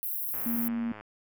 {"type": "high-pass noise", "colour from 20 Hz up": "white", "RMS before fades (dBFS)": -33, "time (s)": [0.03, 0.68], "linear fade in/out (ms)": 0, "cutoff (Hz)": 11000, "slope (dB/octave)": 96}
{"type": "click train", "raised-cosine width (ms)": 0.5, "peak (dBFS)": -29, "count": 72, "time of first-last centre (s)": [0.34, 1.01], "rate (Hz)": 106}
{"type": "tone", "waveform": "sine", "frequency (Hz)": 233.1, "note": "A#3", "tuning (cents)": 0, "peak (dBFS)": -28, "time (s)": [0.46, 0.92], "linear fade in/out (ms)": 2}
{"effects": []}